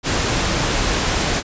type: noise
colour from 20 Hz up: pink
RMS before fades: -19 dBFS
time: 0.03-1.43 s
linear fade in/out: 50 ms
effects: resampled to 16000 Hz